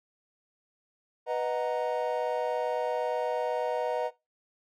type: chord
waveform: triangle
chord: B major seventh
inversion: none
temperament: equal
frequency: 493.9 / 622.3 / 740 / 932.3 Hz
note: B4 / D#5 / F#5 / A#5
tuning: 0 / 0 / 0 / 0 cents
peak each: -29 / -30 / -33 / -33 dBFS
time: 1.26-4.11 s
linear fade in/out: 50 ms
effects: noise-tail reverb RT60 0.2 s tail -18 dB re dry